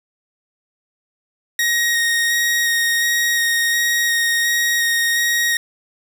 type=tone with vibrato; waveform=sawtooth; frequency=1874 Hz; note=A#6; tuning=9 cents sharp; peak=-12 dBFS; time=1.59-5.57 s; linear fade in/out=2 ms; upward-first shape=square; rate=1.4 Hz; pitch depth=9 cents each way; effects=7-bit